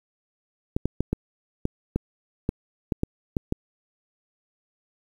clicks, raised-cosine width 3 ms, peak -10 dBFS, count 11, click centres 0.765 / 0.856 / 1.006 / 1.13 / 1.654 / 1.96 / 2.491 / 2.922 / 3.034 / 3.368 / 3.524 s, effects 8-bit

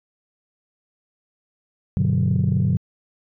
sine chord, G major seventh, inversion none, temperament equal, 98 / 123.47 / 146.83 / 185 Hz, G2 / B2 / D3 / F#3, 0 / 0 / 0 / 0 cents, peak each -21 dBFS, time 1.97-2.77 s, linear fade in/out 0 ms, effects tanh soft clip ceiling -11 dBFS

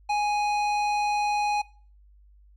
square tone with low-pass filter, 830.6 Hz, G#5, in tune, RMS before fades -25 dBFS, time 0.09-1.62 s, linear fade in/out 10 ms, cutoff 4900 Hz, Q 0.7, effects noise-tail reverb RT60 0.4 s tail -20 dB re dry + added 50 Hz sine -52 dBFS peak until 2.56 s

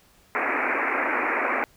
white band-pass noise, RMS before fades -25 dBFS, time 0.35-1.64 s, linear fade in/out 0 ms, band 240 to 2400 Hz, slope 96 dB/octave, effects pink hiss -58 dBFS RMS until 1.76 s

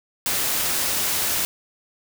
white noise, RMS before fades -23 dBFS, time 0.26-1.45 s, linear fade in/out 0 ms, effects none

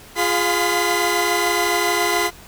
sawtooth tone cluster, 348.9 / 413.3 / 705 / 1021 / 2010 Hz, F4 / G#4 / F5 / C6 / B6, -2 / -8 / +16 / -43 / +30 cents, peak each -20 dBFS, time 0.15-2.31 s, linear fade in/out 50 ms, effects pink hiss -43 dBFS RMS until 2.47 s

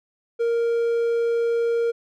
triangle tone, 466.2 Hz, A#4, in tune, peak -17 dBFS, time 0.39-1.92 s, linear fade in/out 20 ms, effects none

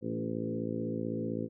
harmonic tone with a mistuned harmonic, 55.8 Hz, A1, 25 cents sharp, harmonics 2 / 3 / 4 / 5 / 6 / 7 / 8 / 9, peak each -41 / -41 / -37 / -39 / -41 / -41 / -44 / -41 dBFS, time 0.01-1.49 s, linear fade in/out 50 ms, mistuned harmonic 5, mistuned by +18 cents, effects none

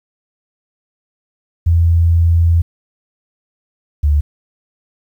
sine tone pair in turn, 84.1 / 73.47 Hz, E2 / D2, +35 / +1 cents, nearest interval major second, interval 234 cents, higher first, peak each -8 / -9 dBFS, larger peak first, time 1.66-2.62 / 4.03-4.21 s, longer first, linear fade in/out 10 ms, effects 8-bit

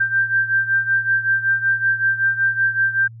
sine beating tone pair, 1574 / 1579.3 Hz, G6 / G6, +7 / +12 cents, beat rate 5.3 Hz, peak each -17 / -21 dBFS, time 0-3.08 s, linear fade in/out 10 ms, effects added 114 Hz sine -36 dBFS peak until 3.2 s

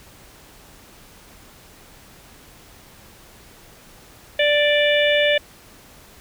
harmonic tone, 587.3 Hz, D5, in tune, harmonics 1 / 3 / 4 / 5 / 6, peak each -17 / -22 / -23 / -24 / -25 dBFS, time 4.39-5.38 s, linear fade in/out 5 ms, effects pink hiss -47 dBFS RMS until 6.2 s

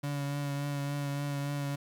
35% pulse tone with vibrato, 142.5 Hz, C#3, 48 cents sharp, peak -30 dBFS, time 0.03-1.76 s, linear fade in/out 10 ms, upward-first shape triangle, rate 3.5 Hz, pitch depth 25 cents each way, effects 12-bit

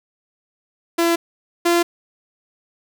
sawtooth tone pair in turn, 337.6 / 343.7 Hz, E4 / F4, +41 / -28 cents, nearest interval unison, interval 31 cents, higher second, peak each -11 / -10 dBFS, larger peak second, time 0.98-1.16 / 1.65-1.83 s, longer neither, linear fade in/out 10 ms, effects none

